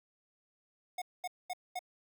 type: tone bursts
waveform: square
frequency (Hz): 726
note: F#5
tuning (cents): -33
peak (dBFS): -36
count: 4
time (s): 0.98-1.792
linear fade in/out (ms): 5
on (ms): 38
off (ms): 220
effects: none